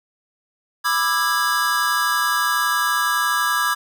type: chord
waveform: square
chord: E dominant seventh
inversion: second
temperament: just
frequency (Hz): 988.9 / 1186.7 / 1318.5 / 1648.1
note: B5 / D6 / E6 / G#6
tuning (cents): +2 / +18 / 0 / -14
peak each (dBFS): -27 / -23 / -26 / -22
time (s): 0.84-3.75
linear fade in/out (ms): 20
effects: none